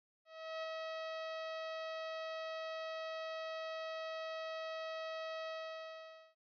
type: tone with ADSR envelope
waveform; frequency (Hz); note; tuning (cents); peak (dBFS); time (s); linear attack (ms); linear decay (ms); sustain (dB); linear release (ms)
sawtooth; 642; E5; -46; -35; 0.25-6.35; 380; 19; -2; 870
effects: resampled to 11025 Hz